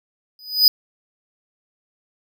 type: tone with exponential growth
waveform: square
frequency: 4978 Hz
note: D#8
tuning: in tune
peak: -6 dBFS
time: 0.39-0.68 s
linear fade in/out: 1 ms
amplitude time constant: 62 ms
effects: none